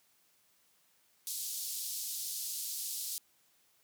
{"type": "band-pass noise", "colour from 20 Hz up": "white", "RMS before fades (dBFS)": -39, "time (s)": [1.27, 3.18], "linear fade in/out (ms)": 0, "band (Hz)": [4000, 15000], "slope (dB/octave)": 24, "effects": ["white hiss -70 dBFS RMS until 3.83 s", "high-pass 80 Hz 12 dB/octave"]}